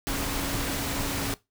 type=tone in noise; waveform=sine; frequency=277.4 Hz; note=C#4; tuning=1 cent sharp; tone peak=-35 dBFS; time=0.07-1.34 s; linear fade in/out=0 ms; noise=pink; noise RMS=-30 dBFS; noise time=0.07-1.34 s; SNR=-8 dB; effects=noise-tail reverb RT60 0.2 s tail -19 dB re dry